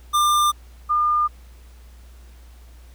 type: tone pair in turn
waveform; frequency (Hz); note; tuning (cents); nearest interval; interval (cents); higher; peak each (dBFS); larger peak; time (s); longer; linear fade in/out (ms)
square / sine; 1196 / 1207.8; D6 / D6; +31 / +48; unison; 17; second; -16; neither; 0.13-0.52 / 0.89-1.28; neither; 20
effects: added 60 Hz sine -42 dBFS peak until 2.94 s + pink hiss -55 dBFS RMS until 2.94 s